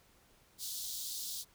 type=high-pass noise; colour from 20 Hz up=pink; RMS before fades=-41 dBFS; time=0.58-1.45 s; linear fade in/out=50 ms; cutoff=3600 Hz; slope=48 dB/octave; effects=pink hiss -66 dBFS RMS until 1.54 s